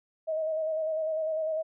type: tone with vibrato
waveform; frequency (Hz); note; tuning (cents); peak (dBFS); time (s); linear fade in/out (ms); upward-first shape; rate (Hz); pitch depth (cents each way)
sine; 632; D#5; +27; -27; 0.27-1.63; 20; square; 10; 25
effects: none